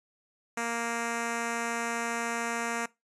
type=tone with notch filter; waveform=5% pulse; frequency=233.1 Hz; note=A#3; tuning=in tune; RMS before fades=-32 dBFS; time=0.57-2.86 s; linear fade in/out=5 ms; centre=3300 Hz; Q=1.7; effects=noise-tail reverb RT60 0.2 s tail -21 dB re dry + resampled to 24000 Hz